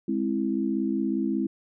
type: chord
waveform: sine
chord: Ab augmented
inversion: none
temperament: equal with one note detuned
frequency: 207.7 / 264.4 / 329.6 Hz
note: Ab3 / C4 / E4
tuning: 0 / +18 / 0 cents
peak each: -28 dBFS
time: 0.08-1.47 s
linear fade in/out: 5 ms
effects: none